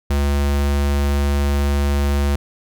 square tone, 71 Hz, C#2, 42 cents sharp, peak -16 dBFS, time 0.1-2.36 s, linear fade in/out 5 ms, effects none

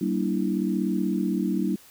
sine chord, E half-diminished seventh, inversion first, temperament equal with one note detuned, 192.19 / 233.1 / 293.7 / 329.6 Hz, G3 / Bb3 / D4 / E4, -34 / 0 / 0 / 0 cents, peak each -26 / -29 / -29 / -29 dBFS, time 0.01-1.76 s, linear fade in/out 5 ms, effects white hiss -52 dBFS RMS until 1.9 s

